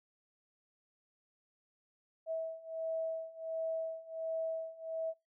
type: beating tone pair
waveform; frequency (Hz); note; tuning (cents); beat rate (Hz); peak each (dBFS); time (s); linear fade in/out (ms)
sine; 648 / 649.4; E5 / E5; -30 / -26; 1.4; -40 / -38; 2.26-5.14; 50
effects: noise-tail reverb RT60 0.2 s tail -24 dB re dry